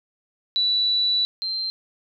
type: tone pair in turn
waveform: sine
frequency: 3951 / 4139 Hz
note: B7 / C8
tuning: 0 / -20 cents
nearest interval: minor second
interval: 80 cents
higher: second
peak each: -18 / -24 dBFS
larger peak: first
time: 0.56-1.25 / 1.42-1.7 s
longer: first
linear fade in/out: 0 ms
effects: none